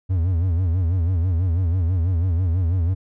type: tone with vibrato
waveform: triangle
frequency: 87.7 Hz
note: F2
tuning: 8 cents sharp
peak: -15 dBFS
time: 0.09-2.95 s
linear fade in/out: 20 ms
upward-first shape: sine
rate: 6.1 Hz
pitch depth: 140 cents each way
effects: none